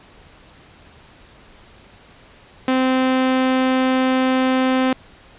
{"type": "tone", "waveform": "sawtooth", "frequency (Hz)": 259.3, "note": "C4", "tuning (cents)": -15, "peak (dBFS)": -11, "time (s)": [2.68, 4.93], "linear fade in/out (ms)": 2, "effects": ["pink hiss -47 dBFS RMS until 5.38 s", "resampled to 8000 Hz"]}